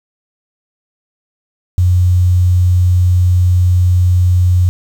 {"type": "tone with quantisation", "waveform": "sine", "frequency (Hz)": 90, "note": "F#2", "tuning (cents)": -47, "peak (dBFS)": -7, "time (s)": [1.78, 4.69], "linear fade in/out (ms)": 0, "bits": 6, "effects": []}